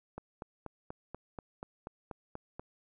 click train, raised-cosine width 1 ms, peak -27 dBFS, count 11, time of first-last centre 0.18-2.595 s, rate 4.14 Hz, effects none

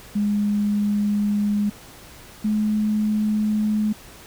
sine tone pair in turn, 206.4 / 212.9 Hz, G#3 / G#3, -10 / +43 cents, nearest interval minor second, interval 53 cents, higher second, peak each -18 dBFS, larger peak neither, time 0.15-1.7 / 2.44-3.93 s, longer first, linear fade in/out 10 ms, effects pink hiss -44 dBFS RMS until 4.26 s

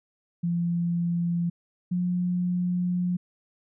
sine tone pair in turn, 171.7 / 178.55 Hz, F3 / F3, -29 / +39 cents, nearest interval minor second, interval 68 cents, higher second, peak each -23 dBFS, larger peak neither, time 0.43-1.5 / 1.91-3.17 s, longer second, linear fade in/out 10 ms, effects none

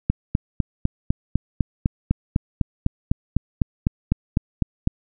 click train, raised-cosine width 5 ms, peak -5 dBFS, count 20, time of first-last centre 0.1-4.874 s, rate 3.98 Hz, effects none

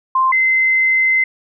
sine tone pair in turn, 1046.5 / 2063 Hz, C6 / C7, 0 / -25 cents, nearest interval octave, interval 1175 cents, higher second, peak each -11 dBFS, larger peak neither, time 0.15-0.32 / 0.32-1.24 s, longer second, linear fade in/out 5 ms, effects none

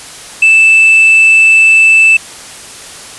sine tone with hard clipping, 2640 Hz, E7, 2 cents sharp, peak -3 dBFS, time 0.42-2.17 s, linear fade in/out 5 ms, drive 2 dB, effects white hiss -29 dBFS RMS until 3.18 s + resampled to 24000 Hz

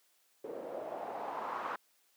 white noise with low-pass filter sweep, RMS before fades -40 dBFS, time 0.44-1.76 s, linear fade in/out 5 ms, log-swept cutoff 460 to 1200 Hz, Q 3.3, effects white hiss -71 dBFS RMS until 2.16 s + high-pass 300 Hz 12 dB/octave

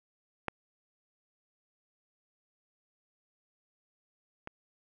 clicks, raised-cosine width 0.5 ms, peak -16 / -25 dBFS, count 2, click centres 0.483 / 4.474 s, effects none

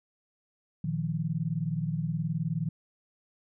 sine chord, Bb suspended fourth, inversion none, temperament equal, 116.54 / 155.56 / 174.61 Hz, Bb2 / Eb3 / F3, 0 / 0 / 0 cents, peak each -36 / -30 / -33 dBFS, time 0.84-2.69 s, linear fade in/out 5 ms, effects none

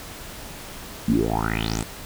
10% pulse tone with low-pass filter sweep, 55 Hz, A1, in tune, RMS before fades -23 dBFS, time 1.08-1.83 s, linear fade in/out 5 ms, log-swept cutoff 200 to 9200 Hz, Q 7.7, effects pink hiss -38 dBFS RMS until 2.05 s

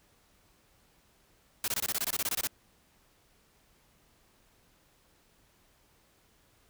white noise bursts, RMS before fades -31 dBFS, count 14, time 1.64-2.472 s, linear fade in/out 2 ms, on 39 ms, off 22 ms, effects pink hiss -66 dBFS RMS until 6.69 s

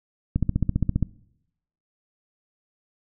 click train, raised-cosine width 5 ms, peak -9 dBFS, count 11, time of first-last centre 0.36-1.027 s, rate 15 Hz, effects noise-tail reverb RT60 0.8 s tail -21 dB re dry

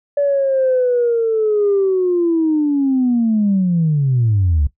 sine linear sweep, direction down, 576 to 67.6 Hz, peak -11 dBFS, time 0.17-4.67 s, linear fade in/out 5 ms, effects noise-tail reverb RT60 0.1 s tail -17 dB re dry + tanh soft clip ceiling -8 dBFS

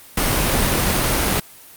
pink noise, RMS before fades -18 dBFS, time 0.17-1.4 s, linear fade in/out 5 ms, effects white hiss -43 dBFS RMS until 1.76 s + Opus 32 kbps

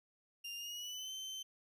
30% pulse tone with pitch glide, 2798 to 3087 Hz, F7 to G7, +3 to -27 cents, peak -40 dBFS, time 0.44-1.43 s, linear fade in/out 10 ms, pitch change +170 cents, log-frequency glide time 0.56-1.12 s, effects resampled to 32000 Hz

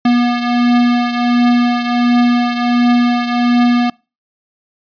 square beating tone pair, 241.5 / 242.9 Hz, B3 / B3, -39 / -29 cents, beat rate 1.4 Hz, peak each -12 / -18 dBFS, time 0.05-3.9 s, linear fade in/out 5 ms, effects noise-tail reverb RT60 0.3 s tail -25 dB re dry + resampled to 11025 Hz

